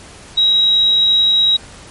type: tone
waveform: sine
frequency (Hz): 3835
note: A#7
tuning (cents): +48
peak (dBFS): -9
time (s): 0.37-1.57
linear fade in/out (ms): 10
effects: pink hiss -38 dBFS RMS until 1.9 s + MP3 48 kbps